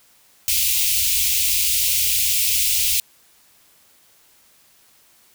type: band-stop noise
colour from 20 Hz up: white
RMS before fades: -19 dBFS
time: 0.48-3 s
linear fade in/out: 0 ms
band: 100 to 2300 Hz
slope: 48 dB/octave
effects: white hiss -55 dBFS RMS until 5.34 s